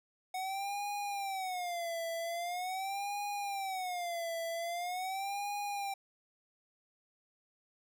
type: tone with vibrato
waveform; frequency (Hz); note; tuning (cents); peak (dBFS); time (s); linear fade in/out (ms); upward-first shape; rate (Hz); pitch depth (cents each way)
square; 738; F#5; -5; -36; 0.34-5.94; 5; sine; 0.43; 180
effects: none